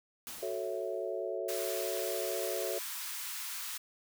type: noise with exponential decay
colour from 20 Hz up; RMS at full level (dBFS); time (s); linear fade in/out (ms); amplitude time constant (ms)
white; -42; 0.27-1.38; 0; 240
type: chord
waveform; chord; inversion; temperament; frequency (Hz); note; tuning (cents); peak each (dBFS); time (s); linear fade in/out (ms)
sine; F# minor seventh; none; equal; 370 / 440 / 554.4 / 659.3; F#4 / A4 / C#5 / E5; 0 / 0 / 0 / 0; -39; 0.42-2.79; 10
type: high-pass noise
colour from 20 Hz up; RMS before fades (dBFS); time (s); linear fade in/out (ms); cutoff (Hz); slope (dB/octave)
white; -40; 1.48-3.78; 10; 930; 48
effects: none